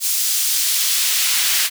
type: noise with high-pass filter sweep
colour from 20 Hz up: pink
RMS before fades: -18 dBFS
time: 0-1.7 s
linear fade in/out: 50 ms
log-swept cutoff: 5800 to 2300 Hz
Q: 0.75
effects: none